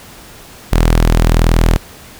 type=tone; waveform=sawtooth; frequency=40.83 Hz; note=E1; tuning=16 cents flat; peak=-4 dBFS; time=0.72-1.77 s; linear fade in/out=10 ms; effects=pink hiss -37 dBFS RMS until 2.19 s